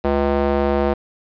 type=tone with band-pass filter; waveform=square; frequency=70.3 Hz; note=C#2; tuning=25 cents sharp; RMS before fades=-18 dBFS; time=0.04-0.94 s; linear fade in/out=10 ms; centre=560 Hz; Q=1.2; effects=resampled to 11025 Hz + 8-bit